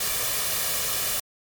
white noise with comb filter, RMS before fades -26 dBFS, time 0-1.2 s, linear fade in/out 5 ms, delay 1.7 ms, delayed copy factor +0.55, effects MP3 96 kbps

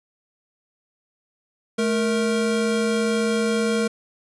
square tone pair together, 216.8 / 465.3 Hz, A3 / A#4, -25 / -3 cents, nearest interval octave + minor second, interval 1322 cents, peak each -23 dBFS, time 1.78-3.88 s, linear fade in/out 10 ms, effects resampled to 24000 Hz

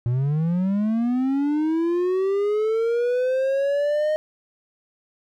triangle linear sweep, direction up, 116.54 to 620 Hz, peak -17 dBFS, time 0.06-4.16 s, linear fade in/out 0 ms, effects none

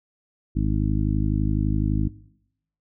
harmonic tone, 51.91 Hz, G#1, in tune, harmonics 1 / 2 / 3 / 4 / 5 / 6, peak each -23 / -26 / -28 / -29 / -30 / -31 dBFS, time 0.55-2.09 s, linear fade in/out 20 ms, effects noise-tail reverb RT60 0.8 s tail -20 dB re dry

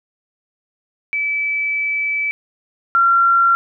sine tone pair in turn, 2305 / 1370.6 Hz, D7 / F6, -33 / -33 cents, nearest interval major sixth, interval 900 cents, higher first, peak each -17 / -10 dBFS, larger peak second, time 1.13-2.31 / 2.95-3.55 s, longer first, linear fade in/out 0 ms, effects none

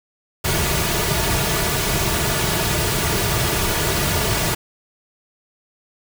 pink noise with comb filter, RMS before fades -20 dBFS, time 0.44-4.55 s, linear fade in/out 10 ms, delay 3.8 ms, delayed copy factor -0.6, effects none

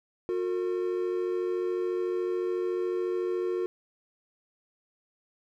triangle tone pair together, 361.3 / 455.2 Hz, F#4 / A#4, -41 / -41 cents, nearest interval major third, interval 400 cents, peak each -26 / -31 dBFS, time 0.29-3.66 s, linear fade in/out 0 ms, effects none

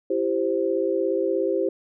sine chord, C major, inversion first, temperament equal with one note detuned, 335.2 / 392 / 523.3 Hz, E4 / G4 / C5, +29 / 0 / 0 cents, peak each -26 / -24 / -25 dBFS, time 0.1-1.69 s, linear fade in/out 5 ms, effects none

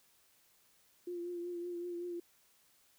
sine tone with vibrato, 349.2 Hz, F4, in tune, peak -38 dBFS, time 1.07-2.2 s, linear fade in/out 5 ms, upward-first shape triangle, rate 5.3 Hz, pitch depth 34 cents each way, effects white hiss -69 dBFS RMS until 2.98 s

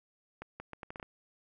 accelerating click train, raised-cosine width 0.5 ms, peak -27 dBFS, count 8, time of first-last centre 0.42-1.028 s, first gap 180 ms, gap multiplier 0.74, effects none

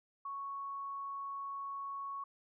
sine tone, 1108.7 Hz, C#6, in tune, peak -39 dBFS, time 0.25-2.24 s, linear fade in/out 5 ms, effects none

